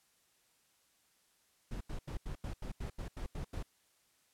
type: noise bursts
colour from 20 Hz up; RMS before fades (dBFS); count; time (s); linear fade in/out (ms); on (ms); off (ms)
brown; -40; 11; 1.71-3.628; 5; 98; 84
effects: white hiss -72 dBFS RMS until 4.33 s + low-pass 12000 Hz 12 dB/octave